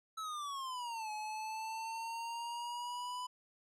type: exponential two-way sweep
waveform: square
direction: down then up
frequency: 1318.5 to 849 to 999 Hz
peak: -40 dBFS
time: 0.17-3.27 s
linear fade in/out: 10 ms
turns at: 1.11 s
effects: low-pass 10000 Hz 12 dB/octave